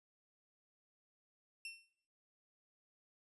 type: tone with exponential decay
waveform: sawtooth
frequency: 2700 Hz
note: E7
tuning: 41 cents sharp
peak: -39 dBFS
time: 1.65-1.93 s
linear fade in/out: 2 ms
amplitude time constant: 60 ms
effects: noise-tail reverb RT60 0.7 s tail -19 dB re dry + resampled to 24000 Hz